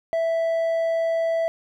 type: tone with hard clipping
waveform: sine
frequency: 659.3 Hz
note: E5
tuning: in tune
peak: -21 dBFS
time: 0.13-1.48 s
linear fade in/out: 0 ms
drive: 3 dB
effects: none